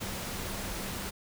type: tone in noise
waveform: sine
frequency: 196 Hz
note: G3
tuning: in tune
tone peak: -44 dBFS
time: 0-1.11 s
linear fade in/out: 20 ms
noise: pink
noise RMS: -37 dBFS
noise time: 0-1.11 s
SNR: -10 dB
effects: none